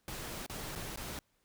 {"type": "noise with dropouts", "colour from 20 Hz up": "pink", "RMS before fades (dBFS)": -42, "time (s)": [0.08, 1.19], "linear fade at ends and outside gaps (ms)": 1, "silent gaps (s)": [[0.463, 0.497], [0.753, 0.758], [0.96, 0.973]], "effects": ["pink hiss -75 dBFS RMS until 1.44 s"]}